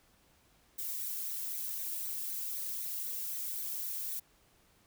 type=noise with flanger; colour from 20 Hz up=violet; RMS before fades=-38 dBFS; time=0.78-4.2 s; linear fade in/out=10 ms; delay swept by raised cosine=0.48 to 1.88 ms; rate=3.9 Hz; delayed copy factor=+0.6; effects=pink hiss -67 dBFS RMS until 4.86 s